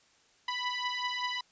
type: beating tone pair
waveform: 15% pulse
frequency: 987.8 / 993 Hz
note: B5 / B5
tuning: 0 / +9 cents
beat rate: 5.2 Hz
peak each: -28 dBFS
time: 0.48-1.41 s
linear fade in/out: 5 ms
effects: white hiss -65 dBFS RMS until 1.51 s + resampled to 16000 Hz